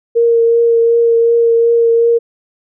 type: tone with vibrato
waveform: sine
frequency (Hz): 464.3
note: A#4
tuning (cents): -7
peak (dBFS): -7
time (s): 0.15-2.19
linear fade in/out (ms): 20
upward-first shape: triangle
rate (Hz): 2.7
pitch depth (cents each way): 16
effects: none